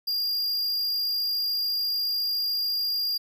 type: tone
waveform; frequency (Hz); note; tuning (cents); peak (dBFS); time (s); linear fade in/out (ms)
square; 4809; D8; +40; -25; 0.07-3.18; 10
effects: none